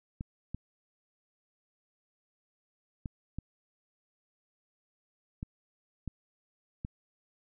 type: clicks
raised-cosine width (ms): 5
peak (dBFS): -24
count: 7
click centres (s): 0.209 / 0.546 / 3.058 / 3.386 / 5.429 / 6.077 / 6.849
effects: none